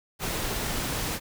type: noise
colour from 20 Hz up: pink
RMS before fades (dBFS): -30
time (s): 0.19-1.2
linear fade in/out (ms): 50
effects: none